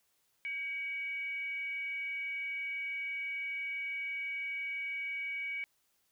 sine tone with frequency modulation, 2263 Hz, C#7, 35 cents sharp, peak -35 dBFS, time 0.45-5.64 s, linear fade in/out 0 ms, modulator 653 Hz, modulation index 0.26, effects white hiss -75 dBFS RMS until 6.11 s

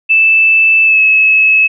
sine tone with pitch glide, 2637 to 2586 Hz, E7 to E7, 0 to -34 cents, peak -5 dBFS, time 0.09-1.68 s, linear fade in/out 20 ms, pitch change -34 cents, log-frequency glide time 0.84-1 s, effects none

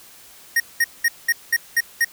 square tone bursts, 1864.7 Hz, A#6, in tune, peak -15 dBFS, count 7, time 0.56-2.047 s, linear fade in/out 5 ms, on 41 ms, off 200 ms, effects white hiss -46 dBFS RMS until 2.12 s

